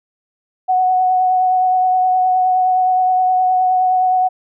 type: tone with vibrato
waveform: sine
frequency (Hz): 740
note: F#5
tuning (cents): 0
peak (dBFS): -11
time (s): 0.68-4.29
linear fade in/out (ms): 20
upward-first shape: triangle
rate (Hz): 9.6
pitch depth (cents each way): 18
effects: none